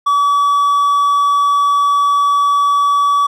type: tone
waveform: triangle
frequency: 1143 Hz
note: D6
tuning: 47 cents flat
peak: -8 dBFS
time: 0.06-3.27 s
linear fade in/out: 10 ms
effects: none